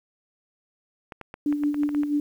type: clicks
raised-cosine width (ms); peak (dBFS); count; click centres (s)
0.5; -22; 10; 1.122 / 1.213 / 1.341 / 1.526 / 1.636 / 1.744 / 1.834 / 1.891 / 1.948 / 2.034
type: tone with tremolo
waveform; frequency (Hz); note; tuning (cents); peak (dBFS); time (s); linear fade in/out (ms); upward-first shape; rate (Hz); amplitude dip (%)
sine; 292.8; D4; -5; -19; 1.46-2.2; 2; sine; 6.1; 60
effects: 9-bit